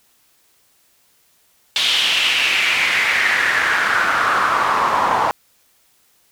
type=noise with band-pass filter sweep; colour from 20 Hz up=pink; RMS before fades=-17 dBFS; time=1.76-5.31 s; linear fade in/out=0 ms; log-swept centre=3400 to 900 Hz; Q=3.8; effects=white hiss -58 dBFS RMS until 6.31 s